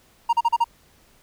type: tone bursts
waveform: triangle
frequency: 934 Hz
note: A#5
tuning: 3 cents sharp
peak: -13 dBFS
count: 5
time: 0.29-0.643 s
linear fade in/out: 10 ms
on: 41 ms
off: 37 ms
effects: pink hiss -57 dBFS RMS until 1.22 s